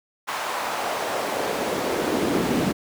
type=noise with high-pass filter sweep; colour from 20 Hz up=brown; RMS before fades=-25 dBFS; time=0.27-2.73 s; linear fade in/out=20 ms; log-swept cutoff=1000 to 230 Hz; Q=1.5; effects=none